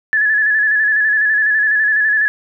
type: tone with vibrato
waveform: sine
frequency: 1718 Hz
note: A6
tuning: 42 cents flat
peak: -11 dBFS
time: 0.13-2.28 s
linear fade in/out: 0 ms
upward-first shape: square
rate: 12 Hz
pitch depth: 39 cents each way
effects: none